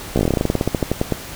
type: slowing click train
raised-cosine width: 2 ms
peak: -3 dBFS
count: 21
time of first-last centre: 0.16-1.123 s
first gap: 15 ms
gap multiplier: 1.11
effects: pink hiss -33 dBFS RMS until 1.35 s